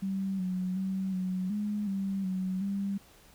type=tone with pitch steps; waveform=sine; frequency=193.2 / 183.9 / 190.7 / 185 / 208.2 / 194.8 / 186.7 / 198 Hz; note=G3 / F#3 / G3 / F#3 / G#3 / G3 / F#3 / G3; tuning=-25 / -10 / -47 / 0 / +5 / -11 / +16 / +18 cents; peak=-29 dBFS; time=0.02-2.98 s; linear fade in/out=10 ms; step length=370 ms; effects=pink hiss -58 dBFS RMS until 3.34 s